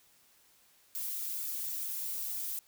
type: noise with flanger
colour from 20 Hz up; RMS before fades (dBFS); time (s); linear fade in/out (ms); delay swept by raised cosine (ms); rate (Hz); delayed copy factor
violet; -37; 0.95-2.59; 0; 1.4 to 6.2; 2.2; +0.8
effects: white hiss -65 dBFS RMS until 2.67 s